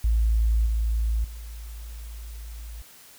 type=tone with level steps; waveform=sine; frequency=55.6 Hz; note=A1; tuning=19 cents sharp; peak=-18 / -21 / -35 dBFS; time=0.04-2.82 s; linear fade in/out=5 ms; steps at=0.66 / 1.24 s; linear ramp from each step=5 ms; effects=white hiss -50 dBFS RMS until 3.18 s